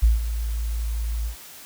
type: tone with ADSR envelope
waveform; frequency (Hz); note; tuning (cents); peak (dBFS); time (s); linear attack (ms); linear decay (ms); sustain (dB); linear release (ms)
sine; 55.9; A1; +28; -11; 0.02-1.36; 16; 160; -12; 100
effects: white hiss -43 dBFS RMS until 1.65 s